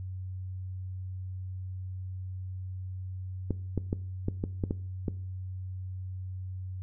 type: clicks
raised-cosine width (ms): 3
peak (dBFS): -16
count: 8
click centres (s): 3.507 / 3.777 / 3.929 / 4.284 / 4.439 / 4.638 / 4.709 / 5.082
effects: noise-tail reverb RT60 0.5 s tail -19 dB re dry + added 93 Hz sine -35 dBFS peak until 6.82 s